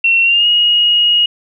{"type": "tone with pitch glide", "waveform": "sine", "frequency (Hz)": [2719, 2881], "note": ["F7", "F#7"], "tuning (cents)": [-47, -47], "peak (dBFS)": -8, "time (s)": [0.04, 1.26], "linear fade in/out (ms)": 5, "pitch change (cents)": 100, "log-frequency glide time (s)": [0.23, 0.47], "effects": []}